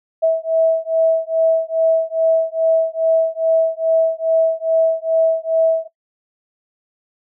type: beating tone pair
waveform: sine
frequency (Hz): 649 / 651.4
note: E5 / E5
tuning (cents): -27 / -21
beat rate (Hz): 2.4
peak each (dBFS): -16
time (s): 0.22-5.88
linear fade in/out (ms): 20
effects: noise-tail reverb RT60 0.1 s tail -18 dB re dry